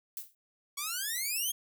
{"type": "noise with exponential decay", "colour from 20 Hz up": "violet", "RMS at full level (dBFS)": -35, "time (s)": [0.17, 0.35], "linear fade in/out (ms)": 2, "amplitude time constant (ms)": 39}
{"type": "exponential sweep", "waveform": "5% pulse", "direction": "up", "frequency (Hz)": [1108.7, 3281], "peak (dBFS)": -22, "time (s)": [0.77, 1.52], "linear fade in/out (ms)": 10}
{"effects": []}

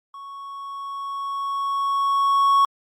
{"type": "tone with level ramp", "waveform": "triangle", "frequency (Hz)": 1108.7, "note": "C#6", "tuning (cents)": 0, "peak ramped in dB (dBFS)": [-34, -11], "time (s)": [0.14, 2.65], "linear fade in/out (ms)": 2, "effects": ["Opus 48 kbps"]}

